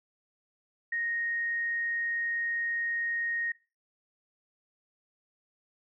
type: tone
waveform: sine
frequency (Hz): 1864.7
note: A#6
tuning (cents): 0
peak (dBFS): -29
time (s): 0.92-3.52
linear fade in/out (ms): 5
effects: noise-tail reverb RT60 0.3 s tail -19 dB re dry